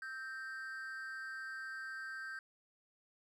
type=tone with amplitude modulation; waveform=triangle; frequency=1568 Hz; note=G6; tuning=in tune; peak=-37 dBFS; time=0.02-2.39 s; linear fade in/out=2 ms; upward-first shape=sine; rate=264 Hz; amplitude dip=75%; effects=none